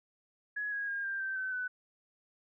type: tone with pitch steps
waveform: sine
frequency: 1681 / 1649.3 / 1618.1 / 1587.6 / 1557.6 / 1528.2 / 1499.3 Hz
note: G#6 / G#6 / G#6 / G6 / G6 / G6 / F#6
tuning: +20 / -12 / -46 / +22 / -12 / -44 / +22 cents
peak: -33 dBFS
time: 0.56-1.68 s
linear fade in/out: 10 ms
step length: 160 ms
effects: none